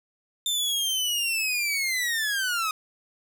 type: linear sweep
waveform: sawtooth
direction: down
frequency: 3595 to 1244.5 Hz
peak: -21 dBFS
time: 0.46-2.71 s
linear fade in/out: 2 ms
effects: none